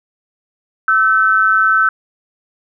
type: tone pair together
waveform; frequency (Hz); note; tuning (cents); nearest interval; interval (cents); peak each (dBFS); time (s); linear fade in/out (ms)
sine; 1318.5 / 1517.4; E6 / F#6; 0 / +43; major second; 243; -12; 0.88-1.89; 2
effects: none